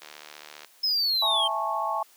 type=click train; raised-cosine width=0.2 ms; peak=-24 dBFS; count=48; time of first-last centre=0.02-0.647 s; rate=75 Hz
type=linear sweep; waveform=triangle; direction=down; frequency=5200 to 3084 Hz; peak=-21 dBFS; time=0.83-1.48 s; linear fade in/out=10 ms
type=chord; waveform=sine; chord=A major seventh; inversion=second; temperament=just; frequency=660 / 825 / 880 / 1100 Hz; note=E5 / G#5 / A5 / C#6; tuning=+2 / -12 / 0 / -14 cents; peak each=-32 / -32 / -30 / -29 dBFS; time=1.22-2.03 s; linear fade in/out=5 ms
effects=white hiss -57 dBFS RMS until 2.16 s + high-pass 400 Hz 12 dB/octave